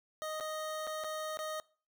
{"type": "tone with dropouts", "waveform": "25% pulse", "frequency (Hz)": 622.3, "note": "D#5", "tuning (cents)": 0, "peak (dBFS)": -33, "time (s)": [0.22, 1.6], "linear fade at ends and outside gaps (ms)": 0, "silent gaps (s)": [[0.4, 0.407], [0.869, 0.873], [1.038, 1.044], [1.372, 1.39]], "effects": ["noise-tail reverb RT60 0.4 s tail -23 dB re dry"]}